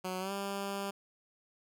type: tone with pitch glide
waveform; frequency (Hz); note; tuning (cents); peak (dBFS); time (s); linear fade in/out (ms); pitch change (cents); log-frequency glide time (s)
10% pulse; 185 to 198.28; F#3 to G3; 0 to +20; -27; 0.04-0.91; 10; +120; 0.19-0.32
effects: none

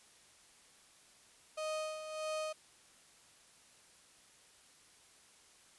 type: tone with tremolo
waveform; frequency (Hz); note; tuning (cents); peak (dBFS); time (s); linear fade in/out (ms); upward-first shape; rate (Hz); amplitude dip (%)
35% pulse; 622.3; D#5; 0; -34; 1.57-2.53; 10; sine; 1.6; 60
effects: white hiss -63 dBFS RMS until 5.78 s + resampled to 24000 Hz

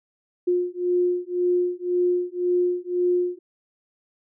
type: beating tone pair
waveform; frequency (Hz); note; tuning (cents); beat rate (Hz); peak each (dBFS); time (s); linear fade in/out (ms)
sine; 355.7 / 357.6; F4 / F4; +32 / +41; 1.9; -23; 0.47-3.39; 10
effects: none

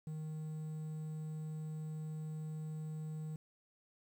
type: tone with quantisation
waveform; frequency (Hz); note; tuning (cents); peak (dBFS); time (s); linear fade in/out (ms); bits
triangle; 155.56; D#3; 0; -38; 0.07-3.36; 2; 11
effects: none

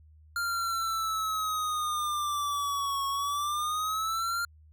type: exponential two-way sweep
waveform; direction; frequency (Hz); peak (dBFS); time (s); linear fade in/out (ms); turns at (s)
square; down then up; 1400 to 1100 to 1400; -29; 0.36-4.45; 2; 3.07
effects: added 77 Hz sine -53 dBFS peak until 4.72 s

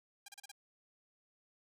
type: tone bursts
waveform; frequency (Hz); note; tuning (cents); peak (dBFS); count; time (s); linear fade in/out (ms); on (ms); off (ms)
5% pulse; 804; G5; +44; -37; 5; 0.26-0.516; 5; 24; 34
effects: none

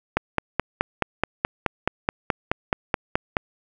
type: click train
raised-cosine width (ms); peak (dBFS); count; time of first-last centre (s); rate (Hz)
0.5; -4; 16; 0.17-3.368; 4.69
effects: none

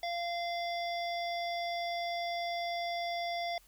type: harmonic tone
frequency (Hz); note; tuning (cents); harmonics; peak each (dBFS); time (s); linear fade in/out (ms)
690; F5; -21; 1 / 3 / 5 / 7 / 8; -34 / -41 / -44 / -47 / -49; 0.03-3.58; 2
effects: added 42 Hz sine -64 dBFS peak until 3.67 s + white hiss -64 dBFS RMS until 3.67 s

